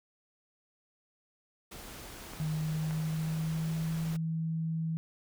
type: noise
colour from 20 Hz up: pink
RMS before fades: -46 dBFS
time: 1.71-4.17 s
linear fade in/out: 10 ms
type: clicks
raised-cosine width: 0.5 ms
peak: -29 / -30 dBFS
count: 2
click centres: 2.335 / 2.909 s
type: tone with pitch glide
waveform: sine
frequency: 155.56 to 161.98 Hz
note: D#3 to E3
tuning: 0 to -30 cents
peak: -30 dBFS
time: 2.4-4.97 s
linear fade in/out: 0 ms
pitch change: +70 cents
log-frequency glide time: 2.52-3.98 s
effects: none